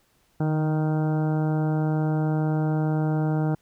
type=harmonic tone with a mistuned harmonic; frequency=155.56 Hz; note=D#3; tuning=in tune; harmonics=1 / 2 / 3 / 4 / 5 / 6 / 7 / 8 / 9 / 10; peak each=-22 / -28 / -34 / -36 / -35 / -42 / -50 / -48 / -43 / -50 dBFS; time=0.4-3.55 s; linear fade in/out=5 ms; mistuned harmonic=1; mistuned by=-22 cents; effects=pink hiss -65 dBFS RMS until 3.61 s